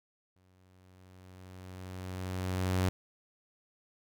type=tone with exponential growth; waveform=sawtooth; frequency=92.5 Hz; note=F#2; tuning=in tune; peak=-22 dBFS; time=0.36-2.89 s; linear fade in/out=0 ms; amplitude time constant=550 ms; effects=none